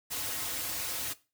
white noise with comb filter, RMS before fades -35 dBFS, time 0.1-1.14 s, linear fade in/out 20 ms, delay 5.1 ms, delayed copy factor -0.85, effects noise-tail reverb RT60 0.3 s tail -18 dB re dry

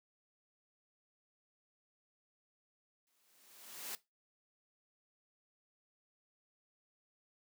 white noise with exponential growth, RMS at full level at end -41 dBFS, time 3.07-3.95 s, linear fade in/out 0 ms, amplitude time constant 190 ms, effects noise-tail reverb RT60 0.2 s tail -18 dB re dry + high-pass 200 Hz 12 dB/octave

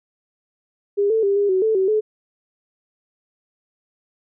sine tone with pitch steps, 404.4 / 444.6 / 398.2 / 405.7 / 375 / 439.9 / 380.5 / 429.7 Hz, G#4 / A4 / G4 / G#4 / F#4 / A4 / F#4 / A4, -46 / +18 / +27 / -41 / +23 / 0 / +48 / -41 cents, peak -15 dBFS, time 0.97-2.01 s, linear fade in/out 20 ms, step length 130 ms, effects none

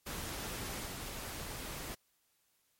pink noise with level steps, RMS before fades -41 / -43 dBFS, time 0.06-1.95 s, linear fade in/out 10 ms, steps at 0.85 s, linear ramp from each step 20 ms, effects white hiss -75 dBFS RMS until 2.79 s + MP3 64 kbps

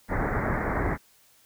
pink low-pass noise, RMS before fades -27 dBFS, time 0.08-0.98 s, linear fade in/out 50 ms, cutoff 2100 Hz, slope 96 dB/octave, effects white hiss -60 dBFS RMS until 1.45 s

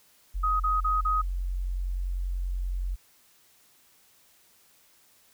sine tone, 45.22 Hz, F#1, 39 cents flat, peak -27 dBFS, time 0.34-2.96 s, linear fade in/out 20 ms
sine tone bursts, 1257 Hz, D#6, 17 cents sharp, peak -23 dBFS, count 4, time 0.43-1.218 s, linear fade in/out 10 ms, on 170 ms, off 36 ms
effects white hiss -61 dBFS RMS until 5.33 s

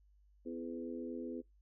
harmonic tone with a mistuned harmonic, 84 Hz, E2, 33 cents sharp, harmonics 3 / 4 / 5 / 6, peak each -43 / -45 / -47 / -49 dBFS, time 0.45-1.42 s, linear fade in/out 20 ms, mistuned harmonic 4, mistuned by -22 cents, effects noise-tail reverb RT60 0.2 s tail -26 dB re dry + added 50 Hz sine -64 dBFS peak until 1.61 s

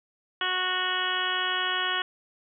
harmonic tone, 367.9 Hz, F#4, 10 cents flat, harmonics 1 / 2 / 3 / 4 / 5 / 6 / 7 / 8 / 9, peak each -39 / -37 / -32 / -31 / -32 / -41 / -41 / -31 / -34 dBFS, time 0.41-2.02 s, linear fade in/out 2 ms, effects none

